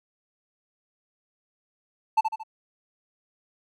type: tone with echo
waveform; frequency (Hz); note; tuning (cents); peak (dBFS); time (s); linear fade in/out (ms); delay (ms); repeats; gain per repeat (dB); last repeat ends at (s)
triangle; 880; A5; 0; -14; 2.17-2.21; 10; 75; 3; -6; 2.435
effects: none